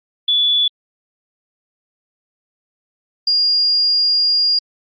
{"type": "tone pair in turn", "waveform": "sine", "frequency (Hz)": [3441, 4829], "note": ["A7", "D8"], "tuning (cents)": [-39, 47], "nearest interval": "tritone", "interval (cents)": 586, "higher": "second", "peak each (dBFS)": -12, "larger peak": "neither", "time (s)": [[0.28, 0.68], [3.27, 4.59]], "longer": "second", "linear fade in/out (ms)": 5, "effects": ["Opus 48 kbps"]}